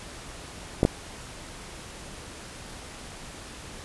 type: clicks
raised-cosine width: 2 ms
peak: -5 dBFS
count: 2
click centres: 0.831 / 0.851 s
effects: pink hiss -42 dBFS RMS until 3.84 s + resampled to 24000 Hz